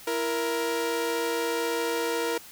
sawtooth tone pair together, 333.2 / 469 Hz, E4 / A#4, +19 / +11 cents, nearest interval tritone, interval 592 cents, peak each -28 / -23 dBFS, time 0.07-2.38 s, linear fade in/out 5 ms, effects white hiss -47 dBFS RMS until 2.51 s

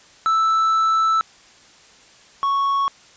triangle tone pair in turn, 1318.5 / 1108.7 Hz, E6 / C#6, 0 / 0 cents, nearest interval minor third, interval 300 cents, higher first, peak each -13 / -15 dBFS, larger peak first, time 0.26-1.21 / 2.43-2.88 s, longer first, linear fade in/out 0 ms, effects white hiss -49 dBFS RMS until 3.16 s + resampled to 16000 Hz

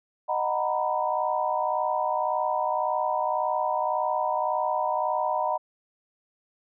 sine chord, B major seventh, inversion first, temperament just, 617.4 / 740.8 / 926 / 987.8 Hz, D#5 / F#5 / A#5 / B5, -14 / +2 / -12 / 0 cents, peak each -29 dBFS, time 0.28-5.58 s, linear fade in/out 20 ms, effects none

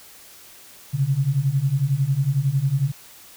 sine beating tone pair, 130.81 / 141.81 Hz, C3 / C#3, 0 / +40 cents, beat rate 11 Hz, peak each -22 / -20 dBFS, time 0.93-2.92 s, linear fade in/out 20 ms, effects white hiss -46 dBFS RMS until 3.36 s

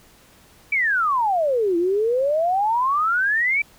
sine exponential two-way sweep, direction down then up, 2349 to 333.2 to 2349 Hz, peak -17 dBFS, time 0.72-3.62 s, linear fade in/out 5 ms, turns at 1.77 s, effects pink hiss -52 dBFS RMS until 3.78 s

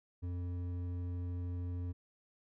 triangle tone with hard clipping, 88.7 Hz, F2, 27 cents sharp, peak -38 dBFS, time 0.22-1.93 s, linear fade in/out 20 ms, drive 12 dB, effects none

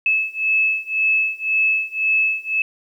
sine beating tone pair, 2601 / 2602.9 Hz, E7 / E7, -24 / -23 cents, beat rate 1.9 Hz, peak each -20 / -19 dBFS, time 0.06-2.62 s, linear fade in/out 2 ms, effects 9-bit

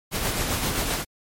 pink noise with tremolo, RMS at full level -24 dBFS, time 0.11-1.05 s, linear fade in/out 50 ms, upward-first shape sine, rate 7.7 Hz, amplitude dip 40%, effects MP3 64 kbps

